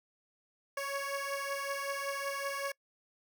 15% pulse beating tone pair, 554.4 / 559.7 Hz, C#5 / C#5, 0 / +17 cents, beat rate 5.3 Hz, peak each -30 / -33 dBFS, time 0.77-2.72 s, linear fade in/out 5 ms, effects noise-tail reverb RT60 0.1 s tail -25 dB re dry

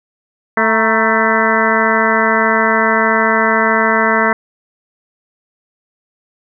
harmonic tone with a mistuned harmonic, 221.6 Hz, A3, 13 cents sharp, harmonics 1 / 2 / 3 / 4 / 5 / 6 / 7 / 8 / 9, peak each -19 / -19 / -19 / -19 / -19 / -19 / -19 / -19 / -19 dBFS, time 0.57-4.33 s, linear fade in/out 2 ms, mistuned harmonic 4, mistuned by +85 cents, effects none

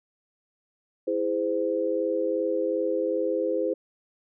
sine chord, E augmented, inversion none, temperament just, 329.6 / 412 / 515 Hz, E4 / G#4 / B#4, 0 / -14 / -28 cents, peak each -29 / -29 / -26 dBFS, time 1.07-3.74 s, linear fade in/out 10 ms, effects none

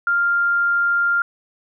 sine tone, 1396.9 Hz, F6, in tune, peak -15 dBFS, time 0.07-1.22 s, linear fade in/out 2 ms, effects none

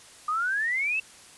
sine exponential sweep, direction up, 1200 to 2700 Hz, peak -24 dBFS, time 0.28-1 s, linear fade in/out 5 ms, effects white hiss -50 dBFS RMS until 1.37 s + resampled to 24000 Hz

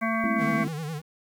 harmonic tone, 224.7 Hz, A3, 37 cents sharp, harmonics 1 / 3 / 5 / 7 / 9 / 10, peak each -27 / -31 / -30 / -34 / -33 / -35 dBFS, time 0.01-0.65 s, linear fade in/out 20 ms
click train, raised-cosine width 0.5 ms, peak -31 dBFS, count 10, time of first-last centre 0.15-0.636 s, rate 18.5 Hz
sine chord, Ab augmented, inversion none, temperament equal, 207.7 / 261.6 / 329.6 Hz, Ab3 / C4 / E4, 0 / 0 / 0 cents, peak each -31 / -32 / -33 dBFS, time 0.24-0.68 s, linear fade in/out 0 ms
square tone with vibrato, 155.56 Hz, D#3, in tune, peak -31 dBFS, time 0.37-1.02 s, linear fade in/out 50 ms, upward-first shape sine, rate 9.7 Hz, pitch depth 110 cents each way
effects 9-bit

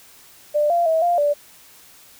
sine tone with pitch steps, 594 / 689 / 645 / 698 / 583 Hz, D5 / F5 / E5 / F5 / D5, +20 / -24 / -38 / -1 / -13 cents, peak -15 dBFS, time 0.54-1.34 s, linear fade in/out 20 ms, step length 160 ms, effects white hiss -48 dBFS RMS until 2.19 s

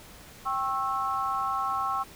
sine chord, C# diminished, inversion second, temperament equal with one note detuned, 784 / 1088.4 / 1318.5 Hz, G5 / C#6 / E6, 0 / -32 / 0 cents, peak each -32 / -29 / -31 dBFS, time 0.45-2.04 s, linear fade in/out 20 ms, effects pink hiss -49 dBFS RMS until 2.15 s

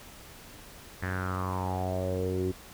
sawtooth tone with low-pass filter sweep, 92.7 Hz, F#2, 4 cents sharp, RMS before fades -31 dBFS, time 1.02-2.52 s, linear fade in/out 10 ms, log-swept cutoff 1800 to 340 Hz, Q 6.4, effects pink hiss -49 dBFS RMS until 2.73 s

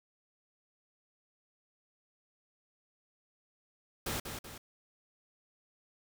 pink noise with echo, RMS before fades -36 dBFS, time 4.06-4.2 s, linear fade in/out 5 ms, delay 190 ms, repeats 2, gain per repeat -6 dB, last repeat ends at 4.58 s, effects none

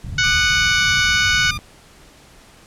white low-pass noise, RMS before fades -29 dBFS, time 0.04-1.59 s, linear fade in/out 0 ms, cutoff 150 Hz, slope 24 dB/octave
harmonic tone, 740 Hz, F#5, in tune, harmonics 2 / 3 / 4 / 5 / 6 / 7 / 8 / 9, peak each -17 / -21 / -23 / -25 / -27 / -28 / -29 / -30 dBFS, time 0.18-1.51 s, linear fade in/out 5 ms
15% pulse tone with vibrato, 1200 Hz, D6, 37 cents sharp, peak -19 dBFS, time 0.23-1.58 s, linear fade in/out 10 ms, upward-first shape sine, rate 1.1 Hz, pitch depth 21 cents each way
effects pink hiss -47 dBFS RMS until 2.66 s + low-pass 10000 Hz 12 dB/octave

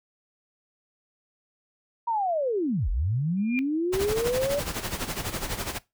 sine linear two-way sweep, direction down then up, 960 to 36.71 to 585 Hz, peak -23 dBFS, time 2.07-4.6 s, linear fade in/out 10 ms, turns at 2.89 s
sine tone with exponential growth, 2404 Hz, D7, 40 cents sharp, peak -24 dBFS, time 3.37-3.59 s, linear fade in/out 0 ms, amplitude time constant 47 ms
pink noise with tremolo, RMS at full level -29 dBFS, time 3.92-5.79 s, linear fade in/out 20 ms, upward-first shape sine, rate 12 Hz, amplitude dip 70%
effects noise-tail reverb RT60 0.2 s tail -20 dB re dry

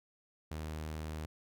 sawtooth tone, 77.78 Hz, D#2, in tune, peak -35 dBFS, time 0.51-1.26 s, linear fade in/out 5 ms, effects none

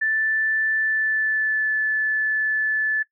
sine tone with pitch glide, 1760 to 1738.8 Hz, A6 to A6, 0 to -21 cents, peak -19 dBFS, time 0.01-3.03 s, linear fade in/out 10 ms, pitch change -21 cents, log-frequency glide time 0.77-1.71 s, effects noise-tail reverb RT60 0.1 s tail -18 dB re dry

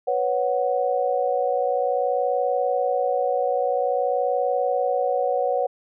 sine chord, B suspended second, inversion none, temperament equal, 493.9 / 554.4 / 740 Hz, B4 / C#5 / F#5, 0 / 0 / 0 cents, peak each -24 dBFS, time 0.07-5.67 s, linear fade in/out 10 ms, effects none

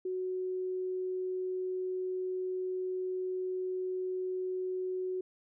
sine tone, 370 Hz, F#4, in tune, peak -32 dBFS, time 0.05-5.21 s, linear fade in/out 5 ms, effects none

